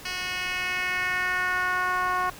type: tone with band-pass filter sweep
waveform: 10% pulse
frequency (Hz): 364.9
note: F#4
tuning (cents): -24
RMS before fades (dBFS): -27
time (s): 0.05-2.3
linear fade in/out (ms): 5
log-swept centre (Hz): 3600 to 1000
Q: 2.1
effects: pink hiss -44 dBFS RMS until 2.39 s